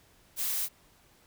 blue noise, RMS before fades -31 dBFS, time 0.36-0.69 s, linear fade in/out 50 ms, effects pink hiss -62 dBFS RMS until 1.26 s

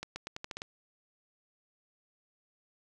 accelerating click train, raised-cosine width 0.2 ms, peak -21 dBFS, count 8, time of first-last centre 0.03-0.619 s, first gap 130 ms, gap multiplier 0.85, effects none

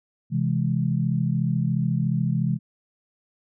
sine chord, C augmented, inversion none, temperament equal, 130.81 / 164.81 / 207.7 Hz, C3 / E3 / G#3, 0 / 0 / 0 cents, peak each -24 / -24 / -27 dBFS, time 0.3-2.59 s, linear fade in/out 50 ms, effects none

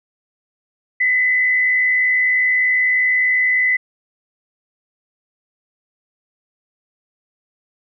sine tone with frequency modulation, 2010 Hz, B6, 30 cents sharp, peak -13 dBFS, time 1-3.77 s, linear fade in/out 10 ms, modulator 68.4 Hz, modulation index 0.58, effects none

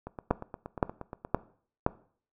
two click trains, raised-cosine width 1 ms, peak -24 / -9 dBFS, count 11 / 4, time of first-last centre 0.07-1.249 / 0.31-1.864 s, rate 8.48 / 1.93 Hz, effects noise-tail reverb RT60 0.5 s tail -19 dB re dry

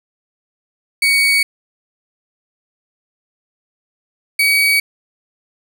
35% pulse tone pair in turn, 2243 / 2264 Hz, C#7 / C#7, +20 / +36 cents, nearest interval unison, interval 16 cents, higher second, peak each -9 dBFS, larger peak neither, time 1.02-1.43 / 4.39-4.8 s, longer neither, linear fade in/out 5 ms, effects none

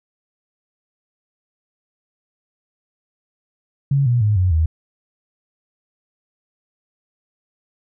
sine tone with pitch steps, 139.1 / 121.09 / 105.42 / 91.77 / 79.89 Hz, C#3 / B2 / G#2 / F#2 / D#2, +6 / -34 / +26 / -14 / +46 cents, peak -13 dBFS, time 3.91-4.66 s, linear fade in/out 5 ms, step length 150 ms, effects none

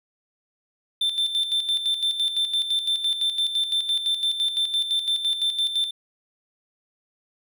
triangle tone with tremolo, 3557 Hz, A7, 18 cents sharp, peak -18 dBFS, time 1.01-5.91 s, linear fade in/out 5 ms, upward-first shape square, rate 5.9 Hz, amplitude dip 60%, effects none

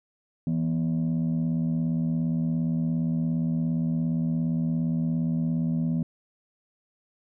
sine tone pair together, 164.81 / 242.1 Hz, E3 / B3, 0 / -34 cents, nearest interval perfect fifth, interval 666 cents, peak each -23 / -25 dBFS, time 0.47-6.03 s, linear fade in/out 2 ms, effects tanh soft clip ceiling -20 dBFS

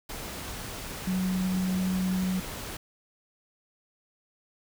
sine tone in noise, 185.7 Hz, F#3, 7 cents sharp, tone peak -25 dBFS, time 1.07-2.4 s, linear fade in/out 5 ms, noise pink, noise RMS -38 dBFS, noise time 0.09-2.77 s, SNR +10 dB, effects none

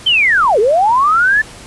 sine linear two-way sweep, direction down then up, 3157 to 392 to 1772 Hz, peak -8 dBFS, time 0.06-1.42 s, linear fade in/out 10 ms, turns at 0.59 s, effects pink hiss -35 dBFS RMS until 1.66 s + resampled to 24000 Hz

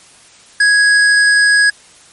square tone, 1661.2 Hz, G#6, in tune, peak -8 dBFS, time 0.6-1.7 s, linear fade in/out 5 ms, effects white hiss -43 dBFS RMS until 2.12 s + MP3 48 kbps

